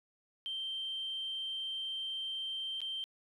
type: tone with dropouts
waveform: sine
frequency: 3136 Hz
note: G7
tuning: in tune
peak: -35 dBFS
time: 0.46-3.04 s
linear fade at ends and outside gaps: 0 ms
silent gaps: 2.805-2.816 s
effects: tanh soft clip ceiling -31 dBFS + 12-bit